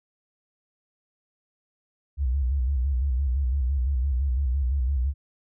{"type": "tone with vibrato", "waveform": "sine", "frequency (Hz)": 65.9, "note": "C2", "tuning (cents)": 13, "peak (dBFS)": -21, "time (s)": [2.17, 5.14], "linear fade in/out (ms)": 50, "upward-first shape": "square", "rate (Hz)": 5.9, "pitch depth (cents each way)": 110, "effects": []}